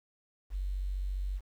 sine tone with quantisation, 47.31 Hz, F#1, 39 cents sharp, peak -31 dBFS, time 0.5-1.41 s, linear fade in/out 50 ms, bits 10, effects none

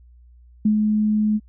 sine tone with ADSR envelope, 213 Hz, G#3, 44 cents sharp, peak -13 dBFS, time 0.65-1.4 s, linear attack 6 ms, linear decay 100 ms, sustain -3 dB, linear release 42 ms, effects added 60 Hz sine -46 dBFS peak until 1.48 s

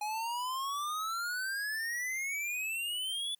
square exponential sweep, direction up, 830.6 to 3480 Hz, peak -34 dBFS, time 0.01-3.35 s, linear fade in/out 5 ms, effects white hiss -75 dBFS RMS until 3.39 s

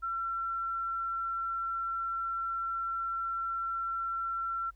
sine tone, 1354 Hz, E6, 46 cents sharp, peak -31 dBFS, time 0.02-4.71 s, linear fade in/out 20 ms, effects added 50 Hz sine -55 dBFS peak until 4.75 s + pink hiss -75 dBFS RMS until 4.75 s

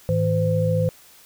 sine tone cluster, 105.9 / 160.4 / 513 Hz, G#2 / E3 / C5, +34 / -47 / -34 cents, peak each -22 dBFS, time 0.09-0.89 s, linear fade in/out 0 ms, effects white hiss -50 dBFS RMS until 1.25 s

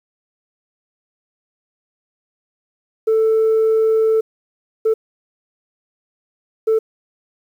sine tone bursts at uneven times, 442.2 Hz, A4, 9 cents sharp, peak -10 dBFS, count 3, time 3.07-4.21 / 4.85-4.94 / 6.67-6.79 s, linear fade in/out 10 ms, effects tanh soft clip ceiling -10 dBFS + 8-bit

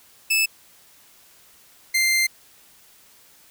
sawtooth tone pair in turn, 2619 / 2091 Hz, E7 / C7, -12 / -2 cents, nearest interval major third, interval 390 cents, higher first, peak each -14 dBFS, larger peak neither, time 0.3-0.46 / 1.94-2.27 s, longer second, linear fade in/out 10 ms, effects white hiss -53 dBFS RMS until 3.5 s

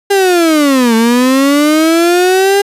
35% pulse linear two-way sweep, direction down then up, 404.7 to 222.3 to 404.7 Hz, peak -5 dBFS, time 0.1-2.62 s, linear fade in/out 10 ms, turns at 0.95 s, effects resampled to 32000 Hz

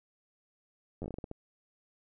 slowing click train, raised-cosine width 2 ms, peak -26 dBFS, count 10, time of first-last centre 1.02-1.314 s, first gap 10 ms, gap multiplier 1.28, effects none

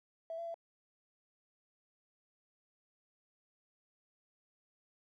triangle tone with pitch steps, 657 / 675 / 671 Hz, E5 / E5 / E5, -6 / +41 / +31 cents, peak -35 dBFS, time 0.3-0.543 s, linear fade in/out 2 ms, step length 81 ms, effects tanh soft clip ceiling -37 dBFS

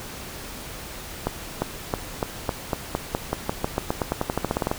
accelerating click train, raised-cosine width 1 ms, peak -8 dBFS, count 24, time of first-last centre 1.27-4.714 s, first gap 350 ms, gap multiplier 0.91, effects pink hiss -37 dBFS RMS until 4.78 s

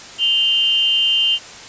sine tone pair together, 2816 / 3105 Hz, F7 / G7, +14 / -17 cents, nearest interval major second, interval 169 cents, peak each -16 dBFS, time 0.18-1.39 s, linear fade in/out 50 ms, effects white hiss -36 dBFS RMS until 1.68 s + resampled to 16000 Hz

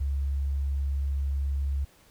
sine tone, 69.3 Hz, C#2, in tune, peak -25 dBFS, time 0-1.85 s, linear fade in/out 10 ms, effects pink hiss -59 dBFS RMS until 2.1 s

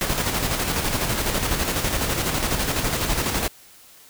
pink noise with tremolo, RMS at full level -22 dBFS, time 0.01-3.48 s, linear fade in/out 2 ms, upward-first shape square, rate 12 Hz, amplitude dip 40%, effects white hiss -49 dBFS RMS until 4.09 s

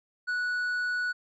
sine tone with tanh clipping, 1473 Hz, F#6, 8 cents flat, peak -28 dBFS, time 0.27-1.13 s, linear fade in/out 20 ms, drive 5 dB, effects none

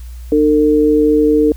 sine tone pair together, 302 / 452.2 Hz, D4 / A4, +48 / +47 cents, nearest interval perfect fifth, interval 699 cents, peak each -11 dBFS, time 0.32-1.52 s, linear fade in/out 2 ms, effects added 60 Hz sine -27 dBFS peak until 1.56 s + white hiss -47 dBFS RMS until 1.56 s

